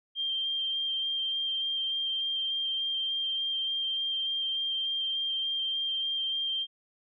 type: tone with vibrato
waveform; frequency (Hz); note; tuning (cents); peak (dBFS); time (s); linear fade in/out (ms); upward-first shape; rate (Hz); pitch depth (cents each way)
sine; 3173; G7; +20; -28; 0.15-6.67; 50; square; 3.4; 8
effects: none

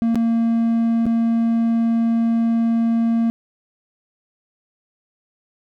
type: tone with dropouts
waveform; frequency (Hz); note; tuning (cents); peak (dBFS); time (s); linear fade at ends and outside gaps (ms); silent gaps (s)
triangle; 229.7; A#3; -25; -13; 0.02-3.3; 0; 0.146-0.156 / 1.056-1.065
effects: none

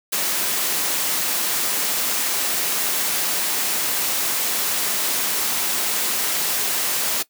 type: noise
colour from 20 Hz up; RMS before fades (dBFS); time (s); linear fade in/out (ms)
white; -22; 0.12-7.23; 10
effects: noise-tail reverb RT60 0.1 s tail -18 dB re dry + high-pass 200 Hz 12 dB/octave

